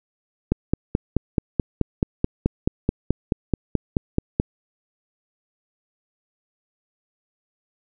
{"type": "click train", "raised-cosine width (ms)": 3, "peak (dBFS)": -5, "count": 19, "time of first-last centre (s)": [0.52, 4.399], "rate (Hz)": 4.64, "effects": []}